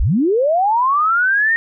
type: linear sweep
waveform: sine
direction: up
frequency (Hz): 32.7 to 1864.7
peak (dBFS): -12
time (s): 0-1.56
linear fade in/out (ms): 0
effects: none